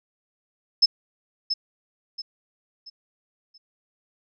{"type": "tone with echo", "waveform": "sine", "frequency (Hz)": 5220, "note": "E8", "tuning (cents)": -18, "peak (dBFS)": -12, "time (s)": [0.82, 0.86], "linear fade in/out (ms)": 10, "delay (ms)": 680, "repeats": 4, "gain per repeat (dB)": -9, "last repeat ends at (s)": 3.58, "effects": []}